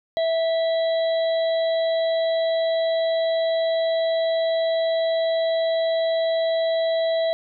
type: harmonic tone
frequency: 656 Hz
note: E5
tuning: 9 cents flat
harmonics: 1 / 3 / 5 / 6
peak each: -19 / -36 / -38 / -34 dBFS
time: 0.17-7.33 s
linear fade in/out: 0 ms
effects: none